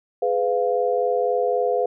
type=chord; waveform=sine; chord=F diminished; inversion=first; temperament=just; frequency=419.1 / 502.9 / 698.5 Hz; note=Ab4 / Cb5 / F5; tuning=+16 / +31 / 0 cents; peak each=-24 / -21 / -24 dBFS; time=0.22-1.86 s; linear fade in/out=5 ms; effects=none